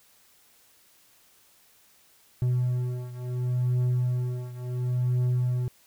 triangle beating tone pair, 124.2 / 124.91 Hz, B2 / B2, +10 / +20 cents, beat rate 0.71 Hz, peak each -24 / -27 dBFS, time 2.42-5.68 s, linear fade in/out 0 ms, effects white hiss -60 dBFS RMS until 5.86 s

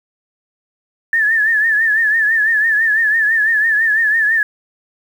sine tone with vibrato, 1760 Hz, A6, in tune, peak -11 dBFS, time 1.13-4.43 s, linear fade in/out 2 ms, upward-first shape triangle, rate 6 Hz, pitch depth 100 cents each way, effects 7-bit

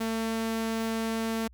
sawtooth tone, 224.7 Hz, A3, 37 cents sharp, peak -24 dBFS, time 0-1.48 s, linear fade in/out 10 ms, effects added 60 Hz sine -51 dBFS peak until 1.53 s

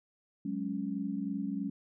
sine chord, F# suspended second, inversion none, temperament just, 185 / 208.1 / 277.5 Hz, F#3 / G#3 / C#4, 0 / +4 / +2 cents, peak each -38 / -36 / -36 dBFS, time 0.45-1.7 s, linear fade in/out 5 ms, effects none

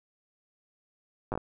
slowing click train, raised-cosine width 1 ms, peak -18 dBFS, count 5, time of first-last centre 1.32-1.376 s, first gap 8 ms, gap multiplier 1.39, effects none

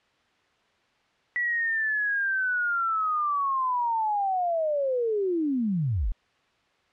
sine linear sweep, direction down, 1954 to 30.87 Hz, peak -23 dBFS, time 1.36-6.12 s, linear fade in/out 0 ms, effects white hiss -65 dBFS RMS until 6.92 s + low-pass 3000 Hz 12 dB/octave

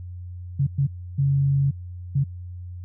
sine tone bursts at uneven times, 138.59 Hz, C#3, in tune, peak -17 dBFS, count 4, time 0.59-0.67 / 0.78-0.87 / 1.18-1.71 / 2.15-2.24 s, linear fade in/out 10 ms, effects added 89 Hz sine -33 dBFS peak until 2.84 s

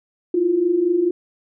sine tone pair together, 328.2 / 352.7 Hz, E4 / F4, -8 / +17 cents, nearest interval minor second, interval 125 cents, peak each -22 / -16 dBFS, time 0.34-1.11 s, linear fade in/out 5 ms, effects none

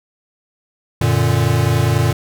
square chord, Gb augmented, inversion none, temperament equal, 92.5 / 116.54 / 146.83 Hz, Gb2 / Bb2 / D3, 0 / 0 / 0 cents, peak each -20 / -16 / -19 dBFS, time 1.01-2.13 s, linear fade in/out 5 ms, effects none

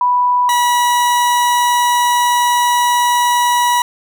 sine / 40% pulse tone pair in turn, 986 / 970.7 Hz, B5 / B5, -3 / -30 cents, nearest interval unison, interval 27 cents, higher first, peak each -10 dBFS, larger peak neither, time 0.01-0.49 / 0.49-3.82 s, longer second, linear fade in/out 2 ms, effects none

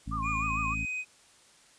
harmonic tone, 54.6 Hz, A1, 13 cents flat, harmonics 1 / 2 / 3 / 4 / 5, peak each -36 / -39 / -41 / -42 / -43 dBFS, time 0.06-0.86 s, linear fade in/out 20 ms
sine tone with vibrato, 1135 Hz, C#6, 41 cents sharp, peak -31 dBFS, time 0.11-0.75 s, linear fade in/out 20 ms, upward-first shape sine, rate 6.6 Hz, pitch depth 130 cents each way
triangle tone with pitch glide, 2432 to 2508 Hz, D#7 to D#7, -40 to +13 cents, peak -30 dBFS, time 0.22-1.05 s, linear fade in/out 50 ms, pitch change +53 cents, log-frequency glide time 0.41-0.47 s
effects white hiss -59 dBFS RMS until 1.78 s + resampled to 22050 Hz

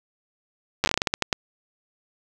slowing click train, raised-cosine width 0.2 ms, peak -3 dBFS, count 13, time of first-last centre 0.84-1.328 s, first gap 9 ms, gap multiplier 1.25, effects none

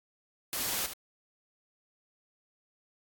white noise with echo, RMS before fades -33 dBFS, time 0.53-0.86 s, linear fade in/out 0 ms, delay 74 ms, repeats 1, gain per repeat -8 dB, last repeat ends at 0.934 s, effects AAC 64 kbps

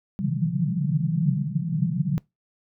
white band-pass noise, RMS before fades -24 dBFS, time 0.19-2.18 s, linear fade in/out 0 ms, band 130 to 190 Hz, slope 96 dB/octave, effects noise-tail reverb RT60 0.2 s tail -23 dB re dry

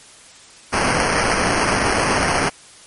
blue noise with sample-and-hold, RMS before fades -18 dBFS, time 0.72-2.5 s, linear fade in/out 20 ms, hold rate 3675 Hz, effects white hiss -44 dBFS RMS until 2.86 s + MP3 48 kbps

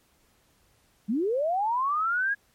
sine linear sweep, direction up, 190 to 1670 Hz, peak -23 dBFS, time 1.08-2.35 s, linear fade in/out 20 ms, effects pink hiss -65 dBFS RMS until 2.54 s + MP3 64 kbps

